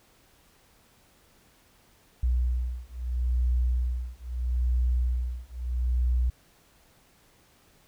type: beating tone pair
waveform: sine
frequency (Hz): 61 / 61.77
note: B1 / B1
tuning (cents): -21 / +1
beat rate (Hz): 0.77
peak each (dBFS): -27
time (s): 2.23-6.3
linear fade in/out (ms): 5
effects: pink hiss -61 dBFS RMS until 7.87 s